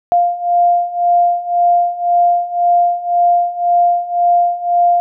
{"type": "beating tone pair", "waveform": "sine", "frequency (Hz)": [698.5, 700.4], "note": ["F5", "F5"], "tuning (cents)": [0, 5], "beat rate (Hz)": 1.9, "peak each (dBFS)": [-15, -12], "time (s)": [0.12, 5], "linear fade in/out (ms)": 0, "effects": []}